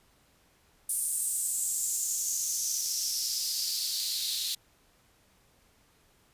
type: noise with high-pass filter sweep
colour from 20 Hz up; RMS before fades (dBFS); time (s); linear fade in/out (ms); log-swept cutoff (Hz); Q
white; -31; 0.89-4.55; 5; 9300 to 3800; 4.9
effects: pink hiss -65 dBFS RMS until 6.33 s + resampled to 32000 Hz